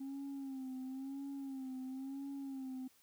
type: tone with vibrato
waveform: sine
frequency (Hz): 268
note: C4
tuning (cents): +42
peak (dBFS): -39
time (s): 0-2.88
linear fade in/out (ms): 10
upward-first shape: sine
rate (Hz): 0.98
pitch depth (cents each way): 63
effects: tanh soft clip ceiling -40 dBFS + white hiss -69 dBFS RMS until 3.02 s